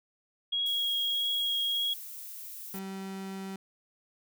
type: tone with vibrato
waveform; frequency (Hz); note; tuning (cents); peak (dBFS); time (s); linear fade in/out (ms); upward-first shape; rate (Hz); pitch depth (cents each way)
sine; 3296; G#7; -14; -27; 0.52-1.94; 10; triangle; 1.6; 11
type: noise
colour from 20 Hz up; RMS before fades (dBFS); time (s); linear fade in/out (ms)
violet; -43; 0.66-2.79; 2
type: tone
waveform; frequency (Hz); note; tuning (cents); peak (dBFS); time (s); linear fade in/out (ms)
35% pulse; 192.6; G3; -30; -35; 2.74-3.56; 2
effects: none